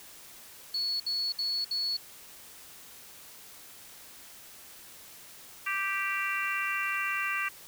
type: tone bursts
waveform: sine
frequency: 4394 Hz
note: C#8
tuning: 16 cents flat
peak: -28 dBFS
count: 4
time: 0.74-1.969 s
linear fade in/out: 5 ms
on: 260 ms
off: 63 ms
type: harmonic tone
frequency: 392 Hz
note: G4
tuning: in tune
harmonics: 3 / 4 / 5 / 6 / 7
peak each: -35 / -35 / -35 / -35 / -35 dBFS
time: 5.66-7.49 s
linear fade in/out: 10 ms
effects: white hiss -50 dBFS RMS until 7.67 s